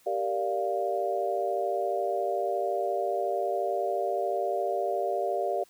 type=chord; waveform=sine; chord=G minor seventh; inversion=none; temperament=equal; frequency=392 / 466.2 / 587.3 / 698.5 Hz; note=G4 / Bb4 / D5 / F5; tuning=0 / 0 / 0 / 0 cents; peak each=-32 / -34 / -31 / -30 dBFS; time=0.06-5.64 s; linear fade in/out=10 ms; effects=white hiss -61 dBFS RMS until 5.69 s